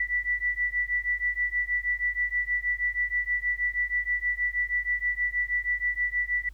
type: beating tone pair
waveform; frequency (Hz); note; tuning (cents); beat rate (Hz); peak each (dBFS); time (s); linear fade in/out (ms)
sine; 1962 / 1968.3; B6 / B6; -12 / -6; 6.3; -28; 0-6.49; 5
effects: added 50 Hz sine -43 dBFS peak until 6.53 s + pink hiss -65 dBFS RMS until 6.53 s